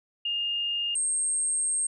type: tone pair in turn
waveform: sine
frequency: 2827 / 8471 Hz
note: F7 / C9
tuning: +20 / +20 cents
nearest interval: octave + perfect fifth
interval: 1900 cents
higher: second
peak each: -26 / -24 dBFS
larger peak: second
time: 0.25-0.95 / 0.95-1.87 s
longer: second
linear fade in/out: 5 ms
effects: none